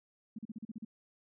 sine tone bursts, 220 Hz, A3, in tune, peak -39 dBFS, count 8, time 0.36-0.849 s, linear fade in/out 5 ms, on 27 ms, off 39 ms, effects none

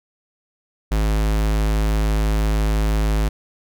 square tone, 53 Hz, G#1, 36 cents sharp, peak -17 dBFS, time 0.91-3.29 s, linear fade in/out 10 ms, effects none

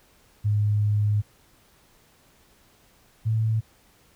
sine tone pair in turn, 104.4 / 110.85 Hz, G#2 / A2, +10 / +13 cents, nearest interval minor second, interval 103 cents, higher second, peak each -19 / -20 dBFS, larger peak first, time 0.44-1.22 / 3.25-3.61 s, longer first, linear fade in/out 20 ms, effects pink hiss -59 dBFS RMS until 4.15 s

